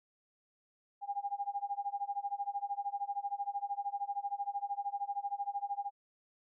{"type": "tone with tremolo", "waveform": "sine", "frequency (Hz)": 807, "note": "G#5", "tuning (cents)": -50, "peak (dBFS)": -31, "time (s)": [1.01, 5.91], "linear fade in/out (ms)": 50, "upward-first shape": "sine", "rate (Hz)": 13, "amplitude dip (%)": 95, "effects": []}